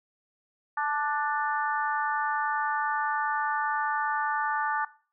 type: harmonic tone with a mistuned harmonic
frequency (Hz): 295.4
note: D4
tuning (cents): +10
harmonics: 3 / 4 / 5 / 6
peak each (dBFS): -29 / -31 / -33 / -35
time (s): 0.77-4.85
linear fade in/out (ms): 5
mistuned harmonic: 3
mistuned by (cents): -22
effects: noise-tail reverb RT60 0.4 s tail -18 dB re dry